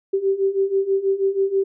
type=beating tone pair; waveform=sine; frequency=385.9 / 392.1 Hz; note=G4 / G4; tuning=-27 / 0 cents; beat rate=6.2 Hz; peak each=-22 / -19 dBFS; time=0.13-1.64 s; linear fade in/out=10 ms; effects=none